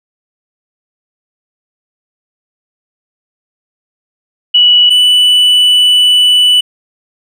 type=tone pair in turn; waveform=sine / triangle; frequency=2945 / 2972 Hz; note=F#7 / F#7; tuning=-9 / +7 cents; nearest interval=unison; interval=16 cents; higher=second; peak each=-3 dBFS; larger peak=neither; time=4.54-4.9 / 4.9-6.61 s; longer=second; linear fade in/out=10 ms; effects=none